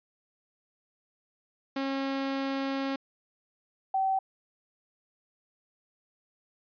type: tone pair in turn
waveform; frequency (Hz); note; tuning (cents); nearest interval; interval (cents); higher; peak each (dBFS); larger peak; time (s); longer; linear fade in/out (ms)
sawtooth / sine; 271.7 / 768.5; C#4 / G5; -35 / -35; octave + tritone; 1800; second; -25 / -24; second; 1.76-2.96 / 3.94-4.19; first; 5
effects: resampled to 11025 Hz